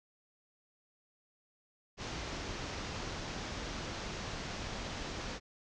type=low-pass noise; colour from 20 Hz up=pink; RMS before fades=-41 dBFS; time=1.97-5.4 s; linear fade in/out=50 ms; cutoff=6600 Hz; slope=48 dB/octave; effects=none